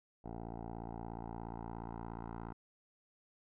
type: tone with low-pass filter sweep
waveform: 10% pulse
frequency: 57 Hz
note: A#1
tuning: 38 cents flat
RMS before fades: -45 dBFS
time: 0.24-2.53 s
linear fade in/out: 10 ms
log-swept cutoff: 690 to 1100 Hz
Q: 3
effects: none